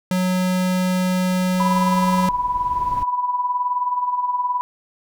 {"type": "tone", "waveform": "square", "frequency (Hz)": 183.7, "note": "F#3", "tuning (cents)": -12, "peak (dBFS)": -18, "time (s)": [0.11, 2.29], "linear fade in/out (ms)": 2}
{"type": "noise with exponential growth", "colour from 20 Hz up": "brown", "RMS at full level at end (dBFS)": -30, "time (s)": [0.27, 3.03], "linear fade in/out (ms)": 2, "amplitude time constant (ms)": 600}
{"type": "tone with tremolo", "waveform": "sine", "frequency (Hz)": 987.8, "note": "B5", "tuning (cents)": 0, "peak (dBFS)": -16, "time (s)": [1.6, 4.61], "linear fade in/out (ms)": 0, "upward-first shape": "sine", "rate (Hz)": 19, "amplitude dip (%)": 60}
{"effects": []}